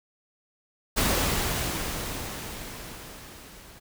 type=noise with level ramp; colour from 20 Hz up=pink; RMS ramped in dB=-23 to -49 dBFS; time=0.96-3.8 s; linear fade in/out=20 ms; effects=none